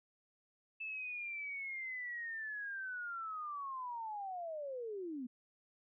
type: linear sweep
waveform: sine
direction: down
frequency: 2637 to 234.8 Hz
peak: -40 dBFS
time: 0.8-5.27 s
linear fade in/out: 10 ms
effects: none